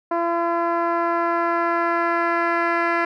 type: tone with low-pass filter sweep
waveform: 10% pulse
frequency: 339.4 Hz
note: F4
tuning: 49 cents flat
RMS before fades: -21 dBFS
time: 0.11-3.05 s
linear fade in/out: 5 ms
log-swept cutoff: 930 to 2000 Hz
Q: 1.4
effects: none